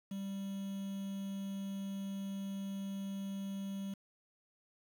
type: tone with quantisation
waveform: triangle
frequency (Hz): 196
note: G3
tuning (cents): 0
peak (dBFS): -36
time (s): 0.11-3.94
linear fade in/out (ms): 5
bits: 9
effects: none